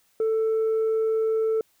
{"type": "tone with tanh clipping", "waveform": "sine", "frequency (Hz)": 442.7, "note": "A4", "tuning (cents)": 11, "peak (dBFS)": -21, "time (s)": [0.2, 1.61], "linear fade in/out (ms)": 2, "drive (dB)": 1, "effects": ["white hiss -65 dBFS RMS until 1.8 s"]}